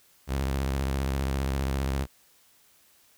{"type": "tone with vibrato", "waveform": "sawtooth", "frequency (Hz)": 67.5, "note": "C#2", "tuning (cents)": -45, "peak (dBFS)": -22, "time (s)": [0.27, 2.07], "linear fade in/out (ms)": 50, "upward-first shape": "sine", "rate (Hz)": 15, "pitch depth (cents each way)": 99, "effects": ["white hiss -61 dBFS RMS until 3.17 s"]}